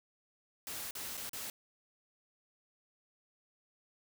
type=noise with dropouts; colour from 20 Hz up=white; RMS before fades=-42 dBFS; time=0.67-1.5 s; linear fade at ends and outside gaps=1 ms; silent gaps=0.91-0.952 / 1.171-1.175 / 1.294-1.332 s; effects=none